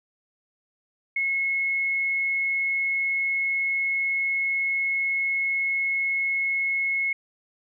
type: tone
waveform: sine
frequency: 2178 Hz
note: C#7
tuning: 31 cents flat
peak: -22 dBFS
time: 1.16-7.13 s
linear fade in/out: 5 ms
effects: none